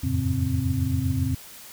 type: tone cluster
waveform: sine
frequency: 84.9 / 92.5 / 110.1 / 135.1 / 262.2 Hz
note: F2 / F#2 / A2 / C#3 / C4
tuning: -48 / 0 / +2 / -44 / +4 cents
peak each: -28 dBFS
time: 0.03-1.35 s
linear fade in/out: 10 ms
effects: white hiss -44 dBFS RMS until 1.72 s